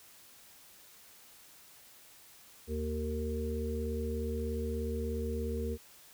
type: harmonic tone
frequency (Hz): 76.8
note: D#2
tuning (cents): -22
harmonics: 1 / 3 / 5 / 6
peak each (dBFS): -35 / -39 / -42 / -38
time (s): 2.67-5.78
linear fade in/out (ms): 50
effects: white hiss -57 dBFS RMS until 6.13 s